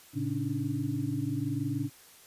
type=tone cluster; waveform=sine; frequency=112.4 / 138.6 / 278.6 / 299.4 Hz; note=A2 / C#3 / C#4 / D4; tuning=+37 / 0 / +9 / +33 cents; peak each=-35 / -34 / -34 / -35 dBFS; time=0.13-1.9 s; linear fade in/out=50 ms; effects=white hiss -55 dBFS RMS until 2.26 s + resampled to 32000 Hz